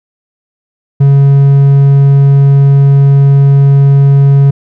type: tone with hard clipping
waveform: triangle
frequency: 139.2 Hz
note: C#3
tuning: 8 cents sharp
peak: -3 dBFS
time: 1-4.51 s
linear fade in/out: 10 ms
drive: 6 dB
effects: none